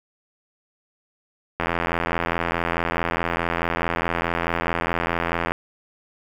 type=click train; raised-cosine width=0.5 ms; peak=-7 dBFS; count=333; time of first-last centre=1.6-5.52 s; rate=84.7 Hz; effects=7-bit